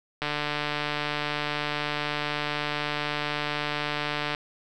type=click train; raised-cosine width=0.3 ms; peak=-12 dBFS; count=612; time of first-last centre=0.22-4.348 s; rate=148 Hz; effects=none